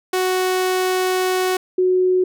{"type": "tone pair in turn", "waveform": ["sawtooth", "sine"], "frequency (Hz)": [370.3, 368], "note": ["F#4", "F#4"], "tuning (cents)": [1, -9], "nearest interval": "unison", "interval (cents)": 10, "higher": "first", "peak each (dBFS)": -13, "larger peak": "neither", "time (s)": [[0.13, 1.57], [1.78, 2.24]], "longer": "first", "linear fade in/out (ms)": 5, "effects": []}